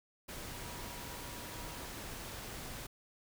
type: tone in noise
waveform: sine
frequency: 961 Hz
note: B5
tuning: 48 cents flat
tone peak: -54 dBFS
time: 0.51-1.87 s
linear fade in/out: 10 ms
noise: pink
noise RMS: -45 dBFS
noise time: 0.28-2.87 s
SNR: -12 dB
effects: none